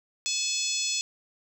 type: harmonic tone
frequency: 859 Hz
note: A5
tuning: 42 cents flat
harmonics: 3 / 4 / 5 / 6 / 7 / 8 / 9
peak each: -34 / -34 / -34 / -34 / -34 / -34 / -34 dBFS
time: 0.26-1.01 s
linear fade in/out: 0 ms
effects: 9-bit